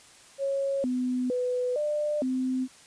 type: tone with pitch steps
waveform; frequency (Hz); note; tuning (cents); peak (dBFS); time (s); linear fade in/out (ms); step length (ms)
sine; 550 / 251.6 / 497.7 / 597 / 257.7; C#5 / B3 / B4 / D5 / C4; -14 / +32 / +13 / +28 / -26; -25; 0.38-2.68; 50; 460
effects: white hiss -53 dBFS RMS until 2.86 s + resampled to 22050 Hz